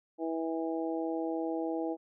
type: harmonic tone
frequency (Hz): 163.1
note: E3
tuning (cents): -18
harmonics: 2 / 3 / 4 / 5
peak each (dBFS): -33 / -37 / -39 / -41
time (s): 0.18-1.97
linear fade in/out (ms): 50
effects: none